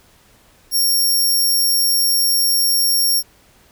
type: tone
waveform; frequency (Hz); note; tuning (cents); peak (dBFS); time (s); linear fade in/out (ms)
15% pulse; 5530; F8; -18; -8; 0.71-3.23; 50
effects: pink hiss -52 dBFS RMS until 3.71 s